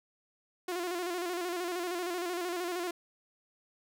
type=tone with vibrato; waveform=sawtooth; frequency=353.3 Hz; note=F4; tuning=20 cents sharp; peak=-29 dBFS; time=0.68-2.91 s; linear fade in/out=5 ms; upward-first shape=square; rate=13 Hz; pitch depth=54 cents each way; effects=none